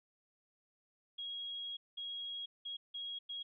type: tone bursts at uneven times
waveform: sine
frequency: 3296 Hz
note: G#7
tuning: 14 cents flat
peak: -40 dBFS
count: 5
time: 1.18-1.77 / 1.97-2.46 / 2.65-2.77 / 2.94-3.19 / 3.29-3.43 s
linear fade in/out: 10 ms
effects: none